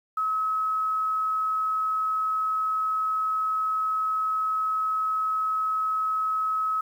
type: tone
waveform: sine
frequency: 1284 Hz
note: E6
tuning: 46 cents flat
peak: -23 dBFS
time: 0.17-6.81 s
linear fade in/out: 5 ms
effects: 9-bit